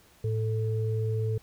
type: tone pair together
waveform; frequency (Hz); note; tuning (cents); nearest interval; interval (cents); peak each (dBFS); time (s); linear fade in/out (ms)
sine; 110 / 440; A2 / A4; 0 / 0; 2 octaves; 2400; -26 / -33; 0.24-1.38; 5
effects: pink hiss -59 dBFS RMS until 1.42 s